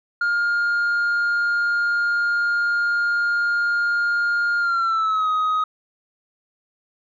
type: tone with pitch glide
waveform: sine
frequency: 1412 to 1257.9 Hz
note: F6 to D#6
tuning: +19 to +19 cents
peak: -15 dBFS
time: 0.21-5.64 s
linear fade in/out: 5 ms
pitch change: -200 cents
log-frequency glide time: 4.59-5.29 s
effects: tanh soft clip ceiling -17 dBFS